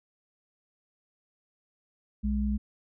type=tone pair together; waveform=sine; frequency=61.9 / 208.2 Hz; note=B1 / G#3; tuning=+5 / +5 cents; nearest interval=octave + major sixth; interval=2100 cents; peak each=-28 dBFS; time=2.23-2.58 s; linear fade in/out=20 ms; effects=none